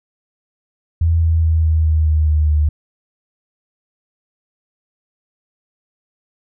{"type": "tone with pitch steps", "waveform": "sine", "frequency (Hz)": [82.7, 81.61, 80.53, 79.47, 78.42, 77.39, 76.36, 75.36], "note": ["E2", "E2", "E2", "D#2", "D#2", "D#2", "D#2", "D2"], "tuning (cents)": [6, -17, -40, 37, 14, -9, -32, 45], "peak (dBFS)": -11, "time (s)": [1.01, 2.69], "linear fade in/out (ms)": 5, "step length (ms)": 210, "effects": []}